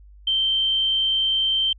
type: tone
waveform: sine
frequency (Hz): 3125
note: G7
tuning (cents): -6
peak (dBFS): -18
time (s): 0.27-1.73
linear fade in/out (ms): 5
effects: added 50 Hz sine -44 dBFS peak until 1.78 s